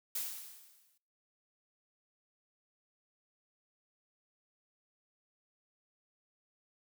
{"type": "noise with exponential decay", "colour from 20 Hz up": "blue", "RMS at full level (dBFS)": -35, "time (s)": [0.15, 0.98], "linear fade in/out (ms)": 5, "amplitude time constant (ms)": 180, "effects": ["noise-tail reverb RT60 0.6 s tail -25 dB re dry"]}